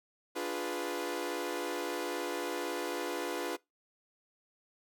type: chord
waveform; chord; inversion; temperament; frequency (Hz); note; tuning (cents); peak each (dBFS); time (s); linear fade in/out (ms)
sawtooth; D diminished seventh; none; equal with one note detuned; 293.7 / 351.5 / 415.3 / 493.9; D4 / F4 / Ab4 / Cb5; 0 / +11 / 0 / 0; -37 / -34 / -38 / -35; 0.35-3.57; 20
effects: noise-tail reverb RT60 0.2 s tail -23 dB re dry